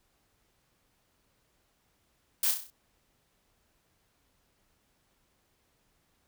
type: noise with echo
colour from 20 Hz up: blue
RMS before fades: -27 dBFS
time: 2.43-2.51 s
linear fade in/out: 2 ms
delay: 32 ms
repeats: 6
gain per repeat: -5 dB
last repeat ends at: 2.702 s
effects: pink hiss -72 dBFS RMS until 6.27 s